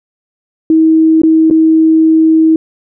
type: tone with dropouts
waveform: sine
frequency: 319.7 Hz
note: D#4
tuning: 47 cents sharp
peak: -4 dBFS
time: 0.7-2.56 s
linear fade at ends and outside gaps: 2 ms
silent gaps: 1.218-1.234 / 1.501-1.509 s
effects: none